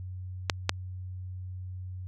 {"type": "clicks", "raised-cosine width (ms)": 0.2, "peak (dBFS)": -5, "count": 2, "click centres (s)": [0.498, 0.694], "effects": ["added 92 Hz sine -36 dBFS peak until 2.07 s"]}